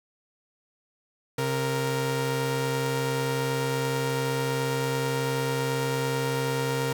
sawtooth tone pair together, 134.5 / 466.2 Hz, C3 / A#4, +48 / 0 cents, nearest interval octave + minor seventh, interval 2152 cents, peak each -24 dBFS, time 1.38-6.93 s, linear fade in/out 5 ms, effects none

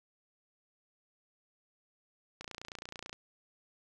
click train, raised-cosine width 0.2 ms, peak -25 dBFS, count 22, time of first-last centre 2.41-3.129 s, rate 29.2 Hz, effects none

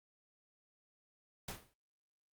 pink noise with exponential decay, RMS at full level -40 dBFS, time 1.48-1.74 s, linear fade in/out 5 ms, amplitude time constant 56 ms, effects Opus 48 kbps

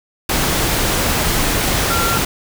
sine tone in noise, 1374 Hz, F6, 29 cents flat, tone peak -19 dBFS, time 1.9-2.18 s, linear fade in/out 5 ms, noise pink, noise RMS -17 dBFS, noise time 0.29-2.25 s, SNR -5 dB, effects none

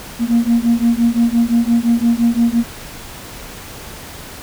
sine beating tone pair, 231.3 / 237.1 Hz, A#3 / A#3, -13 / +30 cents, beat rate 5.8 Hz, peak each -13 dBFS, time 0.19-2.64 s, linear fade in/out 50 ms, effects tanh soft clip ceiling -6 dBFS + pink hiss -33 dBFS RMS until 4.42 s

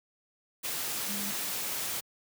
sine tone in noise, 203.1 Hz, G#3, 38 cents flat, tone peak -38 dBFS, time 1.08-1.32 s, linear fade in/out 20 ms, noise white, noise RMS -34 dBFS, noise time 0.63-2.01 s, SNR -7 dB, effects high-pass 100 Hz 12 dB/octave

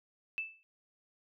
sine tone with exponential decay, 2637 Hz, E7, in tune, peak -30 dBFS, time 0.38-0.63 s, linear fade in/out 0 ms, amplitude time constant 53 ms, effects none

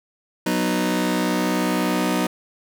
sawtooth chord, B major, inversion second, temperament just, 185.21 / 246.9 / 308.7 Hz, F#3 / B3 / D#4, +2 / 0 / -14 cents, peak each -20 dBFS, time 0.46-2.27 s, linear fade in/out 5 ms, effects none

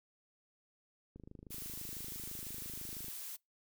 click train, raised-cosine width 3 ms, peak -38 dBFS, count 51, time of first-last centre 1.16-3.083 s, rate 26 Hz
blue noise, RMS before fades -45 dBFS, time 1.5-3.37 s, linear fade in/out 20 ms
effects noise-tail reverb RT60 0.2 s tail -26 dB re dry

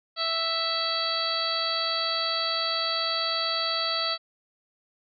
harmonic tone with a mistuned harmonic, 659.3 Hz, E5, in tune, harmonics 1 / 2 / 3 / 4 / 5 / 6 / 7, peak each -34 / -31 / -37 / -39 / -34 / -32 / -29 dBFS, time 0.16-4.18 s, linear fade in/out 50 ms, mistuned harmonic 7, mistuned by -30 cents, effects none

